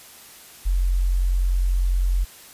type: tone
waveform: sine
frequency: 45 Hz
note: F#1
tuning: 47 cents flat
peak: -17 dBFS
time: 0.65-2.25 s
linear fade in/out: 20 ms
effects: white hiss -45 dBFS RMS until 2.53 s + resampled to 32000 Hz